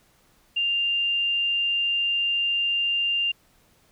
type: tone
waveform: sine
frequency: 2794 Hz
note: F7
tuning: in tune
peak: -21 dBFS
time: 0.56-3.32 s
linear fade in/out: 10 ms
effects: pink hiss -61 dBFS RMS until 3.91 s